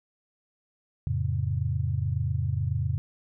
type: chord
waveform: sine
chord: F augmented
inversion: none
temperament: just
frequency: 87.31 / 109.13 / 136.42 Hz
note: F2 / A2 / C#3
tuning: 0 / -14 / -27 cents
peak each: -29 dBFS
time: 1.07-2.98 s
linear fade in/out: 0 ms
effects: none